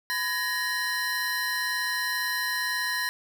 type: tone cluster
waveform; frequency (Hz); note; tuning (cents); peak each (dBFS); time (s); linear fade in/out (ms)
square; 1007 / 1690 / 1868 / 4059; B5 / G#6 / A#6 / B7; +33 / +30 / +3 / +47; -36 / -33 / -30 / -34; 0.1-3.09; 0
effects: none